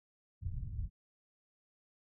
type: low-pass noise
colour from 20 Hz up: white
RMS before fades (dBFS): -39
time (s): 0.41-0.9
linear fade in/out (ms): 50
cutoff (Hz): 110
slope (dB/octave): 24
effects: none